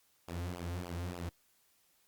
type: tone with flanger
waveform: sawtooth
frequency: 87.5 Hz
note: F2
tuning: 4 cents sharp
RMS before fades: -40 dBFS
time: 0.28-1.29 s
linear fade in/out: 0 ms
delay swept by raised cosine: 0.49 to 5.39 ms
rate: 3.4 Hz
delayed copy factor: -0.85
effects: white hiss -71 dBFS RMS until 2.07 s + Opus 48 kbps